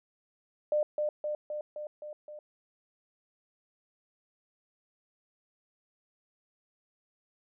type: tone with echo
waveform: sine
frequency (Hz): 600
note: D5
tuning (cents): +37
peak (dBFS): -24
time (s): 0.72-0.83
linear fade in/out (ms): 2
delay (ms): 260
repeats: 6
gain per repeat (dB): -3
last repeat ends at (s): 2.39
effects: none